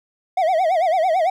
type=tone with vibrato; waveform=triangle; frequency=693 Hz; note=F5; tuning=14 cents flat; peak=-13 dBFS; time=0.37-1.3 s; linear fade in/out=5 ms; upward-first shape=sine; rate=9 Hz; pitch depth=180 cents each way; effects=none